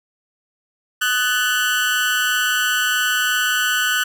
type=tone with amplitude modulation; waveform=30% pulse; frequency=1493 Hz; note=F#6; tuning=15 cents sharp; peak=-10 dBFS; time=1.01-4.04 s; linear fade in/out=10 ms; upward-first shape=sine; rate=243 Hz; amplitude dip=85%; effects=none